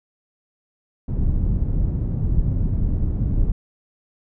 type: low-pass noise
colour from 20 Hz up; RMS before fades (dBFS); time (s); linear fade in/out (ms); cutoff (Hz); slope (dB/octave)
pink; -20; 1.08-3.52; 5; 150; 12
effects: none